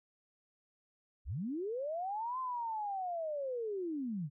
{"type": "linear two-way sweep", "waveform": "sine", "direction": "up then down", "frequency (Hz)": [42.87, 1046.5, 133.2], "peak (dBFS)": -35, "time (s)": [1.25, 4.3], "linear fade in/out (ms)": 50, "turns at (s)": 2.39, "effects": []}